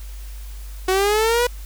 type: linear sweep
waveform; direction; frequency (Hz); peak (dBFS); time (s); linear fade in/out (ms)
sawtooth; up; 368.4 to 493.9; -12; 0.88-1.47; 5
effects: added 50 Hz sine -31 dBFS peak until 1.65 s + white hiss -46 dBFS RMS until 1.65 s